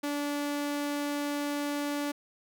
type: tone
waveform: sawtooth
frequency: 289.5 Hz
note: D4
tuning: 25 cents flat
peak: -26 dBFS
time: 0.03-2.12 s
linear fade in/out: 10 ms
effects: none